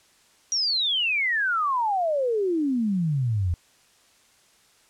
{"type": "exponential sweep", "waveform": "sine", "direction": "down", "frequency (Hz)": [5820, 82.41], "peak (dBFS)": -21, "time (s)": [0.52, 3.54], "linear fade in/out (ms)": 0, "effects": ["white hiss -59 dBFS RMS until 4.89 s", "low-pass 9000 Hz 12 dB/octave"]}